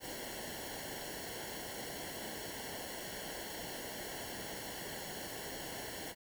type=noise with comb filter; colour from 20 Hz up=pink; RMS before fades=-44 dBFS; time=0-6.15 s; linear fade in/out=50 ms; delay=0.81 ms; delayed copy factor=-0.8; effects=none